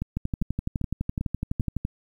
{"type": "two click trains", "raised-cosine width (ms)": 5, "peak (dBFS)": [-14, -15], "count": [21, 5], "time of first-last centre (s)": [[0.17, 1.851], [0.02, 1.607]], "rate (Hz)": [11.9, 2.52], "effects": ["9-bit"]}